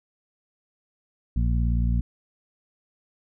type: harmonic tone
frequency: 58.4 Hz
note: A#1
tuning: 4 cents sharp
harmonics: 1 / 2 / 3 / 4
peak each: -21 / -27 / -31 / -33 dBFS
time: 1.36-2.01 s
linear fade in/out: 5 ms
effects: none